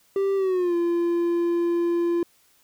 triangle tone with pitch glide, 392 to 343.2 Hz, G4 to F4, 0 to -30 cents, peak -18 dBFS, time 0.16-2.23 s, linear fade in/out 2 ms, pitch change -230 cents, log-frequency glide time 0.36-0.75 s, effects white hiss -61 dBFS RMS until 2.63 s

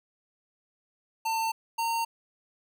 square tone pair in turn, 898 / 917.9 Hz, A5 / A#5, +35 / -27 cents, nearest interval unison, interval 38 cents, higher second, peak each -27 dBFS, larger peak neither, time 1.25-1.52 / 1.78-2.05 s, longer neither, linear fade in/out 10 ms, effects none

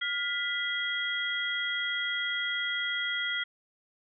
sine tone cluster, 1416 / 1979 / 3276 Hz, F6 / B6 / G#7, +23 / +3 / -24 cents, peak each -34 / -32 / -33 dBFS, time 0.01-3.44 s, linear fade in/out 10 ms, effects none

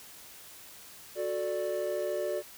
triangle chord, D major, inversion first, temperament just, 367.1 / 440.5 / 587.3 Hz, F#4 / A4 / D5, -14 / +2 / 0 cents, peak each -33 / -35 / -30 dBFS, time 1.15-2.43 s, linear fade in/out 50 ms, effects white hiss -50 dBFS RMS until 2.57 s

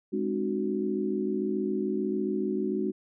sine chord, Ab dominant seventh, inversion none, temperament equal with one note detuned, 207.7 / 261.6 / 303.1 / 370 Hz, Ab3 / C4 / Eb4 / Gb4, 0 / 0 / -45 / 0 cents, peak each -31 / -35 / -33 / -30 dBFS, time 0.12-2.92 s, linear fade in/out 20 ms, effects none

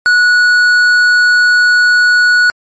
triangle tone with hard clipping, 1466 Hz, F#6, 16 cents flat, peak -7 dBFS, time 0.06-2.5 s, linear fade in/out 0 ms, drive 10 dB, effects MP3 48 kbps

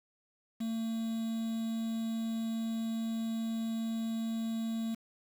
triangle tone with quantisation, 225.6 Hz, A3, 44 cents sharp, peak -30 dBFS, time 0.6-4.95 s, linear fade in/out 10 ms, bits 8, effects none

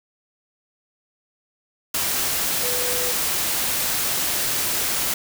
sine tone in noise, 493.9 Hz, B4, in tune, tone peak -29 dBFS, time 2.63-3.12 s, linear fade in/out 5 ms, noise white, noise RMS -23 dBFS, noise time 1.94-5.14 s, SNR -9 dB, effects none

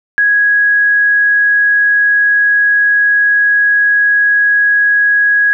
sine tone, 1661 Hz, G#6, in tune, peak -7 dBFS, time 0.18-5.53 s, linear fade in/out 0 ms, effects none

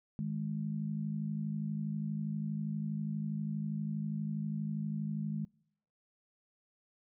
sine tone pair together, 156.6 / 209 Hz, D#3 / G#3, +11 / +11 cents, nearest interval perfect fourth, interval 500 cents, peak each -36 / -36 dBFS, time 0.19-5.45 s, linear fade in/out 0 ms, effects noise-tail reverb RT60 0.7 s tail -25 dB re dry

